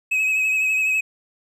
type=tone with vibrato; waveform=triangle; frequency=2555 Hz; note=D#7; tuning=45 cents sharp; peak=-16 dBFS; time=0.11-1.01 s; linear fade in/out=10 ms; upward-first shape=triangle; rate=12 Hz; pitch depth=35 cents each way; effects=none